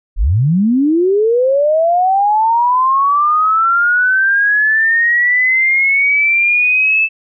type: linear sweep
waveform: sine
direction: up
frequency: 30.88 to 2637 Hz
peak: -9 dBFS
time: 0.16-7.09 s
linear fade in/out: 50 ms
effects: none